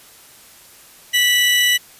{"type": "tone pair together", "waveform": "40% pulse", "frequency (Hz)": [1961.4, 2960], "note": ["B6", "F#7"], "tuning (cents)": [-12, 0], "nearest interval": "perfect fifth", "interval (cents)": 712, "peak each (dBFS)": -15, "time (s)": [1.13, 1.78], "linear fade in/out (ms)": 20, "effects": ["white hiss -45 dBFS RMS until 1.99 s", "resampled to 32000 Hz"]}